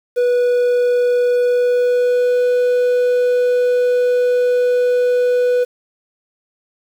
triangle tone with pitch glide, 489.6 to 493.6 Hz, B4 to B4, -15 to -1 cents, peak -10 dBFS, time 0.16-5.65 s, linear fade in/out 20 ms, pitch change +14 cents, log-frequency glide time 1.28-2.41 s, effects 7-bit

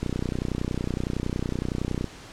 click train, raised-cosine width 3 ms, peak -14 dBFS, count 63, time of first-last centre 0.03-2.043 s, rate 30.8 Hz, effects pink hiss -44 dBFS RMS until 2.32 s + low-pass 7000 Hz 12 dB/octave

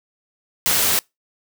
white noise, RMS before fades -18 dBFS, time 0.66-0.99 s, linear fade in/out 0 ms, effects noise-tail reverb RT60 0.2 s tail -26 dB re dry

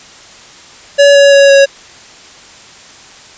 square tone with pitch steps, 567 / 562.4 / 557.9 / 553.4 Hz, C#5 / C#5 / C#5 / C#5, +39 / +25 / +11 / -3 cents, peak -3 dBFS, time 0.98-1.66 s, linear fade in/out 20 ms, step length 170 ms, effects white hiss -36 dBFS RMS until 3.37 s + resampled to 16000 Hz

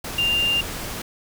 sine tone in noise, 2794 Hz, F7, in tune, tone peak -18 dBFS, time 0.18-0.61 s, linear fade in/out 5 ms, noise pink, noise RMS -31 dBFS, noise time 0.04-1.02 s, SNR +10 dB, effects none

